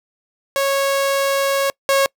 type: tone pair in turn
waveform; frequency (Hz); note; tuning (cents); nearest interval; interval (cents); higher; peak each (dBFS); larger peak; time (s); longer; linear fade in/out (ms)
sawtooth; 551 / 547.9; C#5 / C#5; -11 / -20; unison; 9; first; -12 / -9; second; 0.56-1.7 / 1.89-2.06; first; 0
effects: noise-tail reverb RT60 0.1 s tail -26 dB re dry